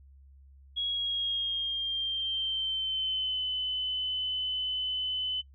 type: tone with pitch glide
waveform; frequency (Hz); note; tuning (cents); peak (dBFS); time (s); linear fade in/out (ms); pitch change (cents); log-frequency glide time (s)
sine; 3316 to 3023; G#7 to F#7; -3 to +36; -28; 0.76-5.42; 20; -161; 0.88-3.44
effects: noise-tail reverb RT60 0.1 s tail -20 dB re dry + added 68 Hz sine -52 dBFS peak until 5.54 s